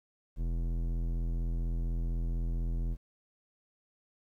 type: tone with low-pass filter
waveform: square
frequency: 42.1 Hz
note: E1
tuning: 37 cents sharp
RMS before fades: -32 dBFS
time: 0.36-2.97 s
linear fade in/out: 50 ms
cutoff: 260 Hz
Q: 0.67
effects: 11-bit